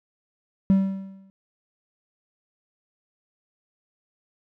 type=tone with exponential decay; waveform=triangle; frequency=193.3 Hz; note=G3; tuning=24 cents flat; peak=-10 dBFS; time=0.7-1.3 s; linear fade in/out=0 ms; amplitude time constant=130 ms; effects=tanh soft clip ceiling -7 dBFS